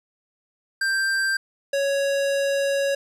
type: tone pair in turn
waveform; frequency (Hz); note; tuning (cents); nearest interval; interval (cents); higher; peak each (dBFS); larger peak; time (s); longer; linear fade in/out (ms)
square; 1576 / 555.8; G6 / C#5; +9 / +4; octave + tritone; 1805; first; -21; neither; 0.81-1.37 / 1.73-2.95; second; 5
effects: low-pass 10000 Hz 12 dB/octave + 10-bit